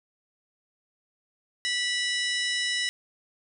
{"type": "harmonic tone with a mistuned harmonic", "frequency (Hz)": 981, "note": "B5", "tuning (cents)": -12, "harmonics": [2, 3, 4, 5, 6, 7, 8, 9], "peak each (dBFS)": [-29, -32, -32, -33, -42, -43, -46, -39], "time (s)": [1.65, 2.89], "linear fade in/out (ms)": 0, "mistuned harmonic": 5, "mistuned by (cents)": 120, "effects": []}